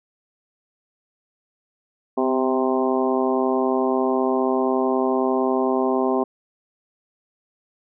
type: harmonic tone with a mistuned harmonic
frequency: 130.81 Hz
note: C3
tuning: in tune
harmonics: 2 / 3 / 4 / 5 / 6 / 7 / 8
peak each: -23 / -22 / -29 / -26 / -28 / -31 / -29 dBFS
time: 2.17-6.24 s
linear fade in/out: 10 ms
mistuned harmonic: 2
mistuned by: -26 cents
effects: none